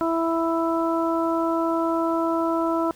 harmonic tone, 330.2 Hz, E4, 3 cents sharp, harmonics 1 / 2 / 3 / 4, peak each -23 / -26 / -28 / -29 dBFS, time 0.01-2.91 s, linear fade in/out 0 ms, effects pink hiss -51 dBFS RMS until 2.95 s

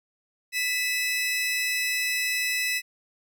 sawtooth tone pair together, 1987.9 / 2589 Hz, B6 / E7, +11 / -32 cents, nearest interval perfect fourth, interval 457 cents, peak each -24 dBFS, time 0.52-2.82 s, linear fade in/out 50 ms, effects none

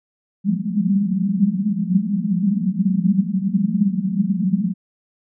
white band-pass noise, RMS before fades -19 dBFS, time 0.44-4.74 s, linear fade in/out 50 ms, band 180 to 210 Hz, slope 96 dB/octave, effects none

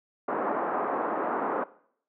white band-pass noise, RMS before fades -29 dBFS, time 0.28-1.64 s, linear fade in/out 5 ms, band 250 to 1200 Hz, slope 24 dB/octave, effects noise-tail reverb RT60 0.6 s tail -19 dB re dry + low-pass 2000 Hz 12 dB/octave

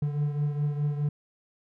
triangle beating tone pair, 145.8 / 150.6 Hz, D3 / D3, -12 / +44 cents, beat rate 4.8 Hz, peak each -24 / -31 dBFS, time 0.02-1.09 s, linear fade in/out 5 ms, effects none

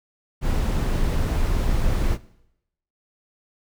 brown noise, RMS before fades -21 dBFS, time 0.41-2.18 s, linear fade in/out 50 ms, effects noise-tail reverb RT60 0.8 s tail -19 dB re dry

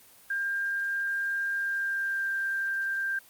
sine tone with pitch glide, 1599 to 1582.5 Hz, G6 to G6, +34 to +16 cents, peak -27 dBFS, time 0.3-3.19 s, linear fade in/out 5 ms, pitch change -18 cents, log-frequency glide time 1.55-2.33 s, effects white hiss -55 dBFS RMS until 3.29 s + Opus 24 kbps

